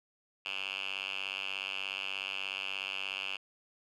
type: tone with band-pass filter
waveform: 5% pulse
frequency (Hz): 96.7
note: G2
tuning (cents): -23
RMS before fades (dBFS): -38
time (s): 0.45-3.37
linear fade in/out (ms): 10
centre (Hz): 2700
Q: 6.1
effects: none